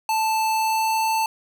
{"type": "tone with pitch glide", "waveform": "square", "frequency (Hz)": [880, 886.1], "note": ["A5", "A5"], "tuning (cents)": [0, 12], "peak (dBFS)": -20, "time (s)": [0.09, 1.26], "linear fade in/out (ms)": 2, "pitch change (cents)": 12, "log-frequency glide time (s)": [0.52, 1.07], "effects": []}